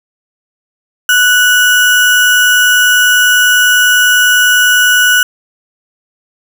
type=tone with sample-and-hold; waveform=sine; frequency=1480 Hz; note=F#6; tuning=in tune; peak=-5 dBFS; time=1.09-5.23 s; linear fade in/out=2 ms; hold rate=4410 Hz; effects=none